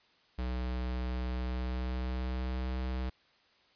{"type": "tone with pitch glide", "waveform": "square", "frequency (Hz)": [62.3, 63.65], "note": ["B1", "C2"], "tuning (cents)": [16, -47], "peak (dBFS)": -33, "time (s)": [0.38, 3.1], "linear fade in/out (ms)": 10, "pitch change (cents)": 37, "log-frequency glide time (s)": [1.31, 2.75], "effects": ["white hiss -66 dBFS RMS until 3.75 s", "resampled to 11025 Hz"]}